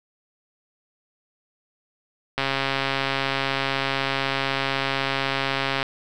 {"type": "click train", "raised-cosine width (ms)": 0.3, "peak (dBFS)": -7, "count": 470, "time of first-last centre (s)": [2.38, 5.829], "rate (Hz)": 136, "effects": []}